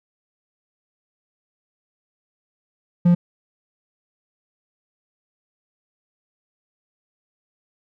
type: tone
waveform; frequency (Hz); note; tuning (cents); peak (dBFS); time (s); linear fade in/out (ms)
triangle; 174.61; F3; 0; -9; 3.05-3.15; 10
effects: none